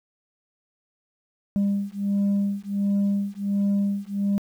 sine beating tone pair, 199.7 / 201.1 Hz, G3 / G3, +32 / +44 cents, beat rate 1.4 Hz, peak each -22 dBFS, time 1.56-4.38 s, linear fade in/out 0 ms, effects tanh soft clip ceiling -18 dBFS + 9-bit

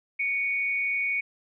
sine tone pair together, 2234 / 2446 Hz, C#7 / D#7, +13 / -30 cents, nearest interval major second, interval 157 cents, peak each -25 / -32 dBFS, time 0.19-1.21 s, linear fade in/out 10 ms, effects none

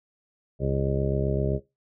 harmonic tone, 67.8 Hz, C#2, 38 cents flat, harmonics 1 / 2 / 3 / 4 / 5 / 6 / 7 / 8 / 9, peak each -30 / -26 / -33 / -41 / -35 / -31 / -41 / -35 / -33 dBFS, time 0.59-1.6 s, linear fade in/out 50 ms, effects noise-tail reverb RT60 0.2 s tail -17 dB re dry

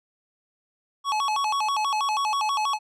square tone with vibrato, 977 Hz, B5, 19 cents flat, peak -23 dBFS, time 1.04-2.79 s, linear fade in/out 50 ms, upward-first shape square, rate 6.2 Hz, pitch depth 230 cents each way, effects low-pass 7000 Hz 12 dB/octave

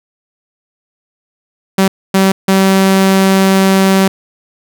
sawtooth tone bursts at uneven times, 192.2 Hz, G3, 34 cents flat, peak -3 dBFS, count 3, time 1.78-1.88 / 2.14-2.32 / 2.48-4.08 s, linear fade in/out 5 ms, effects none

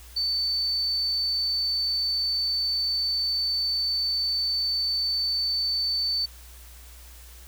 sine tone, 4527 Hz, C#8, 36 cents sharp, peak -23 dBFS, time 0.16-6.26 s, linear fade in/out 10 ms, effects added 60 Hz sine -45 dBFS peak until 7.47 s + white hiss -50 dBFS RMS until 7.47 s

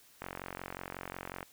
click train, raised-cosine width 0.5 ms, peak -24 dBFS, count 56, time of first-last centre 0.22-1.429 s, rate 45.5 Hz, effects white hiss -61 dBFS RMS until 1.52 s

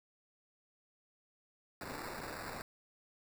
white noise with sample-and-hold, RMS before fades -44 dBFS, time 1.81-2.62 s, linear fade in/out 2 ms, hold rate 3150 Hz, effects none

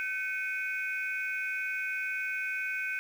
sine tone cluster, 1529 / 2214 / 2492 Hz, G6 / C#7 / D#7, -44 / -3 / +2 cents, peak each -33 / -37 / -35 dBFS, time 0-2.99 s, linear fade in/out 0 ms, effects tanh soft clip ceiling -22 dBFS + 9-bit

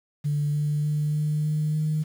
sine tone with pitch steps, 146.83 / 148.28 / 149.74 / 151.22 / 152.71 / 154.22 Hz, D3 / D3 / D3 / D#3 / D#3 / D#3, 0 / +17 / +34 / -49 / -32 / -15 cents, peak -21 dBFS, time 0.24-2.04 s, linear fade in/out 20 ms, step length 300 ms, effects tanh soft clip ceiling -17 dBFS + 8-bit

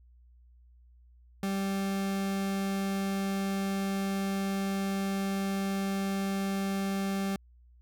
40% pulse tone, 195.4 Hz, G3, 5 cents flat, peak -28 dBFS, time 1.43-7.36 s, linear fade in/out 2 ms, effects added 60 Hz sine -55 dBFS peak until 7.81 s

